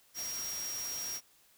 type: tone in noise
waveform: sine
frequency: 5630 Hz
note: F8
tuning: 13 cents sharp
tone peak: -37 dBFS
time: 0.14-1.21 s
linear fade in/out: 50 ms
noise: white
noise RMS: -43 dBFS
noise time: 0.14-1.21 s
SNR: +3 dB
effects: white hiss -65 dBFS RMS until 1.57 s